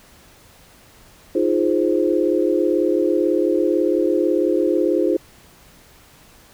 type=chord; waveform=sine; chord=F minor seventh; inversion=third; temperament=equal; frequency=311.1 / 349.2 / 415.3 / 523.3 Hz; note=Eb4 / F4 / Ab4 / C5; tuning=0 / 0 / 0 / 0 cents; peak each=-21 / -19 / -22 / -22 dBFS; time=1.35-5.17 s; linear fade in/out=5 ms; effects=pink hiss -49 dBFS RMS until 6.53 s